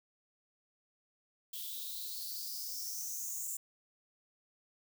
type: noise with high-pass filter sweep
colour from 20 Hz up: violet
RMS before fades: -41 dBFS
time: 1.53-3.57 s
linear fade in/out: 5 ms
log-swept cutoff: 3300 to 7400 Hz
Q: 7.8
effects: none